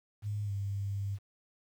sine tone with pitch glide, 103.83 to 99.66 Hz, G#2 to G2, 0 to +29 cents, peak -32 dBFS, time 0.22-1.19 s, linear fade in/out 50 ms, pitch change -71 cents, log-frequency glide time 0.44-0.52 s, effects 10-bit

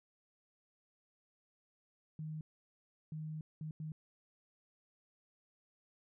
sine tone bursts at uneven times, 155.56 Hz, D#3, in tune, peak -40 dBFS, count 4, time 2.19-2.41 / 3.12-3.41 / 3.61-3.71 / 3.8-3.92 s, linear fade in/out 2 ms, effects none

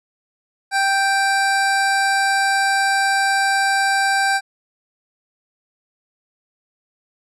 square tone pair together, 784 / 1568 Hz, G5 / G6, 0 / 0 cents, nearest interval octave, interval 1200 cents, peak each -19 dBFS, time 0.71-4.41 s, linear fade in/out 50 ms, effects resampled to 24000 Hz

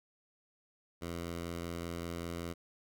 10% pulse tone, 85.2 Hz, F2, 42 cents flat, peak -30 dBFS, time 1.01-2.54 s, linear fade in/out 20 ms, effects none

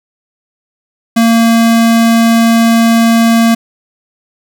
square tone, 229.2 Hz, A#3, 29 cents flat, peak -6 dBFS, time 1.16-3.55 s, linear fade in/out 10 ms, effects none

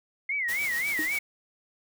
sine tone with vibrato, 2072 Hz, C7, 17 cents flat, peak -26 dBFS, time 0.29-1.19 s, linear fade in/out 5 ms, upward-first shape sine, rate 3.8 Hz, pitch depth 180 cents each way
white noise with tremolo, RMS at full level -36 dBFS, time 0.48-1.19 s, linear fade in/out 10 ms, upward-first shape triangle, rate 7.8 Hz, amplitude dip 45%
sine tone with exponential decay, 311.1 Hz, D#4, in tune, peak -27 dBFS, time 0.99-1.12 s, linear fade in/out 1 ms, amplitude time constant 28 ms
effects none

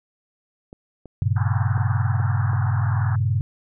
clicks, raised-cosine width 2 ms, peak -26 dBFS, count 5, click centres 0.729 / 1.057 / 1.777 / 2.201 / 2.533 s
sine chord, G diminished, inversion none, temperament equal with one note detuned, 98 / 118.44 / 138.59 Hz, G2 / Bb2 / Db3, 0 / +28 / 0 cents, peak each -21 / -22 / -26 dBFS, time 1.22-3.41 s, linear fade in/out 0 ms
pink band-pass noise, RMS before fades -34 dBFS, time 1.36-3.16 s, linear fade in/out 5 ms, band 720 to 1700 Hz, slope 96 dB/octave
effects none

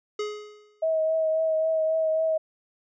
square tone with exponential decay, 420 Hz, G#4, 19 cents sharp, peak -26 dBFS, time 0.19-0.84 s, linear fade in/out 5 ms, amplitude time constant 140 ms
sine tone with vibrato, 638 Hz, D#5, 43 cents sharp, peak -21 dBFS, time 0.82-2.38 s, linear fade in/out 10 ms, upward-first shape triangle, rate 3.7 Hz, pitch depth 22 cents each way
effects resampled to 16000 Hz

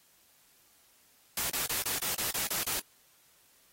white noise bursts, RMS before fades -32 dBFS, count 9, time 1.37-2.796 s, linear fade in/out 2 ms, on 130 ms, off 32 ms, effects white hiss -64 dBFS RMS until 3.72 s + AAC 48 kbps

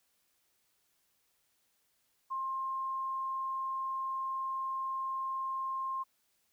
sine tone, 1061 Hz, C6, 24 cents sharp, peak -33 dBFS, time 2.3-6.04 s, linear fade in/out 20 ms, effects white hiss -75 dBFS RMS until 6.52 s

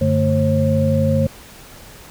sine tone cluster, 94.5 / 147.2 / 223.3 / 537 Hz, F#2 / D3 / A3 / C5, +37 / +4 / +26 / +45 cents, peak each -19 dBFS, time 0.01-1.27 s, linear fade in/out 5 ms, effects pink hiss -41 dBFS RMS until 2.1 s

